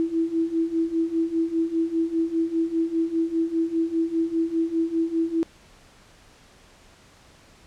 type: beating tone pair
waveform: sine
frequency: 325.8 / 330.8 Hz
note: E4 / E4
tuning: -20 / +6 cents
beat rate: 5 Hz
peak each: -26 / -23 dBFS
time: 0-5.43 s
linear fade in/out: 0 ms
effects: pink hiss -53 dBFS RMS until 7.66 s + low-pass 8000 Hz 12 dB/octave